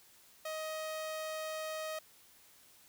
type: tone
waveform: sawtooth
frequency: 628 Hz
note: D#5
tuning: 16 cents sharp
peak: -34 dBFS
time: 0.45-1.99 s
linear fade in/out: 5 ms
effects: white hiss -62 dBFS RMS until 2.88 s